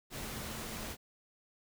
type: tone in noise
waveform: sine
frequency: 220 Hz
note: A3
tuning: in tune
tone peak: -48 dBFS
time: 0.1-0.97 s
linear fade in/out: 50 ms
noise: pink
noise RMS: -42 dBFS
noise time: 0.1-0.97 s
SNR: -9 dB
effects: none